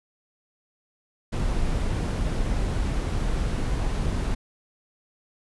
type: noise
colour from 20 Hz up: brown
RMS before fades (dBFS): -25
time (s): 1.32-4.35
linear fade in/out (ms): 10
effects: resampled to 24000 Hz